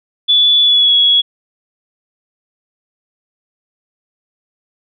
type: tone with pitch glide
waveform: sine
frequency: 3449 to 3351 Hz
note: A7 to G#7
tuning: -35 to +15 cents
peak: -7 dBFS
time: 0.28-1.22 s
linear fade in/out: 20 ms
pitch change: -50 cents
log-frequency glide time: 0.61-0.94 s
effects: none